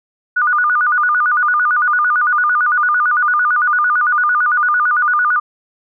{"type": "tone with vibrato", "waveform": "sine", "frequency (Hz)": 1330, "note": "E6", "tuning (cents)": 15, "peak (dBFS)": -11, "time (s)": [0.36, 5.4], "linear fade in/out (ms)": 10, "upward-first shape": "square", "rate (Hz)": 8.9, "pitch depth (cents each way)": 170, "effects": []}